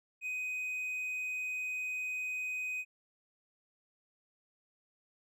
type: tone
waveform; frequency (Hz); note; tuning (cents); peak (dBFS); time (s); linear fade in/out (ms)
triangle; 2505; D#7; +11; -33; 0.21-2.85; 50
effects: none